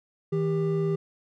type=tone pair together; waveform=triangle; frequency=160 / 396.6 Hz; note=D#3 / G4; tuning=+49 / +20 cents; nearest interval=octave + major third; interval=1571 cents; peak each=-24 dBFS; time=0.32-0.96 s; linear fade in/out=10 ms; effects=none